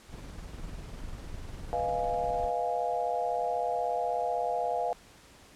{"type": "noise with tremolo", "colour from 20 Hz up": "brown", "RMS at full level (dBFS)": -39, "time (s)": [0.08, 2.52], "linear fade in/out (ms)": 50, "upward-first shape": "sine", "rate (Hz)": 20, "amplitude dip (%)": 45}
{"type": "chord", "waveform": "sine", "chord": "F half-diminished seventh", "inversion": "second", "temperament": "equal", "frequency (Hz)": [493.9, 622.3, 698.5, 830.6], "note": ["Cb5", "Eb5", "F5", "Ab5"], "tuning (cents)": [0, 0, 0, 0], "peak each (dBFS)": [-34, -36, -30, -35], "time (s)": [1.73, 4.93], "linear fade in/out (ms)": 0}
{"effects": ["pink hiss -55 dBFS RMS until 5.55 s", "low-pass 10000 Hz 12 dB/octave"]}